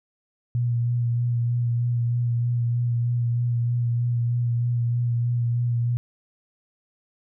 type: tone with vibrato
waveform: sine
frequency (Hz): 119.6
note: A#2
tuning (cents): +45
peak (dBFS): -20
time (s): 0.55-5.97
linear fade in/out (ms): 0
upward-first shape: sine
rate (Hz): 3.2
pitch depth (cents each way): 20
effects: none